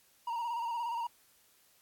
triangle tone with vibrato, 938 Hz, A#5, 11 cents sharp, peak -31 dBFS, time 0.27-1.07 s, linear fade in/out 5 ms, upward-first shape square, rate 17 Hz, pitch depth 39 cents each way, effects white hiss -66 dBFS RMS until 1.81 s + AAC 64 kbps

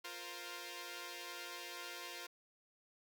5% pulse chord, F suspended fourth, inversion none, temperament equal with one note detuned, 350.2 / 466.2 / 523.3 Hz, F4 / Bb4 / C5, +5 / 0 / 0 cents, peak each -38 / -39 / -39 dBFS, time 0.04-2.27 s, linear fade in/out 10 ms, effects none

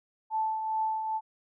sine tone with tremolo, 877 Hz, A5, 6 cents flat, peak -25 dBFS, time 0.3-1.21 s, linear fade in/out 50 ms, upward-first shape triangle, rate 2.4 Hz, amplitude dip 50%, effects none

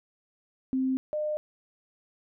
sine tone pair in turn, 261.6 / 605.9 Hz, C4 / D#5, 0 / -46 cents, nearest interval octave + minor third, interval 1454 cents, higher second, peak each -24 / -27 dBFS, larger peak first, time 0.73-0.97 / 1.13-1.37 s, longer neither, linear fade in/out 0 ms, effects none

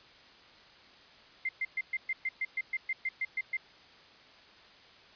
sine tone bursts, 2093 Hz, C7, in tune, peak -29 dBFS, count 14, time 1.45-3.57 s, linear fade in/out 5 ms, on 40 ms, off 120 ms, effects white hiss -56 dBFS RMS until 5.15 s + resampled to 11025 Hz

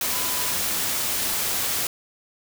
sine tone in noise, 999 Hz, B5, 20 cents sharp, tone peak -36 dBFS, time 0.12-0.53 s, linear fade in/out 2 ms, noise white, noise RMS -25 dBFS, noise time 0.01-1.87 s, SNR -14 dB, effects none

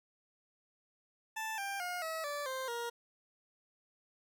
20% pulse tone with pitch steps, 880 / 793.1 / 714.8 / 644.2 / 580.6 / 523.3 / 471.6 Hz, A5 / G5 / F5 / E5 / D5 / C5 / A#4, 0 / +20 / +40 / -40 / -20 / 0 / +20 cents, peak -32 dBFS, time 1.36-2.9 s, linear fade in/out 10 ms, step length 220 ms, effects none

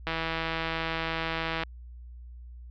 click train, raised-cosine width 0.3 ms, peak -14 dBFS, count 256, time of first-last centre 0.07-1.634 s, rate 163 Hz, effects added 60 Hz sine -42 dBFS peak until 2.7 s + low-pass 4000 Hz 12 dB/octave

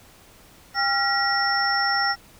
sine tone cluster, 799 / 1379 / 1911 / 5420 Hz, G5 / F6 / A#6 / E8, +33 / -22 / +43 / +47 cents, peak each -25 dBFS, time 0.74-2.16 s, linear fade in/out 50 ms, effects pink hiss -51 dBFS RMS until 2.39 s

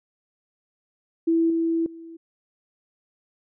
sine tone with level steps, 330 Hz, E4, 2 cents sharp, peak -17 / -20 / -38 dBFS, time 1.27-2.17 s, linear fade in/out 10 ms, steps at 1.5 / 1.86 s, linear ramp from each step 2 ms, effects none

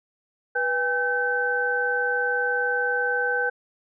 sine tone cluster, 490.4 / 810 / 1536 Hz, B4 / G#5 / G6, -12 / -43 / -36 cents, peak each -27 / -30 / -23 dBFS, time 0.55-3.5 s, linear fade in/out 10 ms, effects none

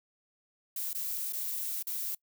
violet noise with dropouts, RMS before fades -35 dBFS, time 0.76-2.15 s, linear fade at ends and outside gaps 5 ms, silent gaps 0.932-0.947 / 1.326-1.331 / 1.827-1.869 s, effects noise-tail reverb RT60 0.1 s tail -24 dB re dry

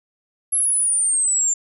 sine exponential sweep, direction down, 11175 to 7200 Hz, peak -16 dBFS, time 0.52-1.54 s, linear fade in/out 10 ms, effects none

